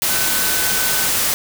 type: tone in noise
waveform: sine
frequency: 1511 Hz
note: F#6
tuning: 36 cents sharp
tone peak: -26 dBFS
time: 0.1-1.08 s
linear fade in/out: 0 ms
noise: white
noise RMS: -18 dBFS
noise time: 0.02-1.34 s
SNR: -11 dB
effects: none